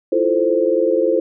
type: chord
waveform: sine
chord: F major seventh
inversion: third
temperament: equal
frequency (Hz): 329.6 / 349.2 / 440 / 523.3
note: E4 / F4 / A4 / C5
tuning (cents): 0 / 0 / 0 / 0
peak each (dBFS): -21 / -20 / -19 / -17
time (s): 0.12-1.2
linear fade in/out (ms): 5
effects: none